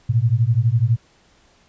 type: beating tone pair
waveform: sine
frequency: 110 / 122 Hz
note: A2 / B2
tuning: 0 / -21 cents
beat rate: 12 Hz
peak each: -17 dBFS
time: 0.09-0.97 s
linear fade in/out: 10 ms
effects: pink hiss -56 dBFS RMS until 1.68 s + resampled to 16000 Hz